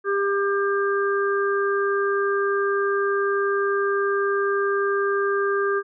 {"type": "harmonic tone", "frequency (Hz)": 398.7, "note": "G4", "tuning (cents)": 29, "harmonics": [1, 3, 4], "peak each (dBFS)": [-21, -26, -27], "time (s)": [0.04, 5.83], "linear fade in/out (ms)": 50, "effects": []}